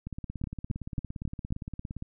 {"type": "two click trains", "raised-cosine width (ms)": 5, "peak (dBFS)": [-24, -18], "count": [35, 5], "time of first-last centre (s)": [[0.07, 2.024], [0.44, 1.524]], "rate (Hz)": [17.4, 3.69], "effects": []}